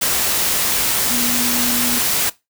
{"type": "tone in noise", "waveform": "sine", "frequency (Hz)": 242.3, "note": "B3", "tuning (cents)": -33, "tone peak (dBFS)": -23, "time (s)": [1.1, 1.99], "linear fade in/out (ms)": 10, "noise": "white", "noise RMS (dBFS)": -18, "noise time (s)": [0.01, 2.3], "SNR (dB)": -8, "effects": ["noise-tail reverb RT60 0.2 s tail -19 dB re dry"]}